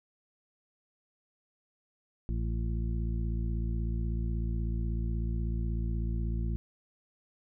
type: harmonic tone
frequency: 56.3 Hz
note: A1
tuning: 40 cents sharp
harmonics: 1 / 2 / 3 / 4 / 6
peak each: -30 / -36 / -40 / -42 / -46 dBFS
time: 2.29-6.56 s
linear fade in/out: 0 ms
effects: none